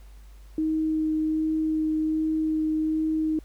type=tone with vibrato; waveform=sine; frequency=313.3 Hz; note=D#4; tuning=12 cents sharp; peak=-22 dBFS; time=0.58-3.39 s; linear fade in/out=2 ms; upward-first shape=sine; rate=1.3 Hz; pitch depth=9 cents each way; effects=added 50 Hz sine -44 dBFS peak until 3.44 s + pink hiss -60 dBFS RMS until 3.44 s